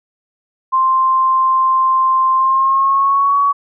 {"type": "tone with pitch glide", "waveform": "sine", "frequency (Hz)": [1050, 1125.4], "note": ["C6", "C#6"], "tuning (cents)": [6, 26], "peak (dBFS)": -10, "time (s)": [0.72, 3.53], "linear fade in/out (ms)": 20, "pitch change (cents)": 120, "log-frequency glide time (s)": [2.36, 3.38], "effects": []}